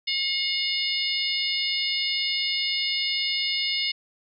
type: harmonic tone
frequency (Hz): 721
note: F#5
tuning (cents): -45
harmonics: 3 / 4 / 5 / 6 / 7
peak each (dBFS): -30 / -30 / -30 / -30 / -30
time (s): 0.07-3.92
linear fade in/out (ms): 10
effects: none